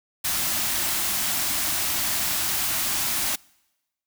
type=band-stop noise; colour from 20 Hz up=white; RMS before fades=-25 dBFS; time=0.24-3.36 s; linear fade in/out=10 ms; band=380 to 580 Hz; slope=96 dB/octave; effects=noise-tail reverb RT60 1.0 s tail -26 dB re dry